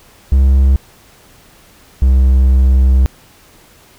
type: tone pair in turn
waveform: triangle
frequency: 67 / 65.06 Hz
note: C2 / C2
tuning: +42 / -9 cents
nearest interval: minor second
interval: 51 cents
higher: first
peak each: -4 dBFS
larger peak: neither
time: 0.32-0.76 / 2.02-3.06 s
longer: second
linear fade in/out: 0 ms
effects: pink hiss -45 dBFS RMS until 3.98 s